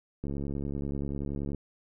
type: click train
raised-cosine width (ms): 3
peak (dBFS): -22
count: 93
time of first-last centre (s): 0.24-1.547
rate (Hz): 70.4
effects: none